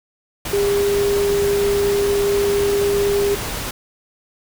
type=tone in noise; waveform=sine; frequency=403.4 Hz; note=G4; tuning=50 cents sharp; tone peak=-15 dBFS; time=0.53-3.35 s; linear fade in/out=5 ms; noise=pink; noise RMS=-26 dBFS; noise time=0.45-3.71 s; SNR=+8 dB; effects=none